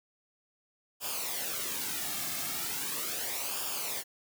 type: noise with flanger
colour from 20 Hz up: white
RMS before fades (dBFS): -35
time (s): 1-4.04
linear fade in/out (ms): 50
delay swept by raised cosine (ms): 0.49 to 2.09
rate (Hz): 0.38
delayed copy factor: -0.65
effects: none